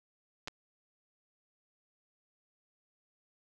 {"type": "clicks", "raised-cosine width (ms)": 0.2, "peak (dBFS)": -22, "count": 2, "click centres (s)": [0.475, 0.482], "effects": []}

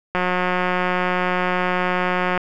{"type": "click train", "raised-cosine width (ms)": 0.5, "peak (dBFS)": -6, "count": 404, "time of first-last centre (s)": [0.15, 2.377], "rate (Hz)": 181, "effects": []}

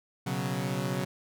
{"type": "chord", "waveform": "sawtooth", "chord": "B suspended second", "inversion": "none", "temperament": "equal", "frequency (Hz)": [123.47, 138.59, 185], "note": ["B2", "C#3", "F#3"], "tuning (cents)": [0, 0, 0], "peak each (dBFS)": [-31, -29, -29], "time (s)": [0.26, 1.05], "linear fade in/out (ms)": 10, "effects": []}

